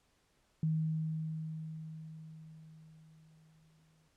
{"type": "tone with exponential decay", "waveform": "sine", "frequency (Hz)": 158.2, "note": "D#3", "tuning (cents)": 29, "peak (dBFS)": -28, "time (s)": [0.63, 4.08], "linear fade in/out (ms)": 2, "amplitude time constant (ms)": 750, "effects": ["pink hiss -73 dBFS RMS until 4.16 s", "low-pass 10000 Hz 12 dB/octave"]}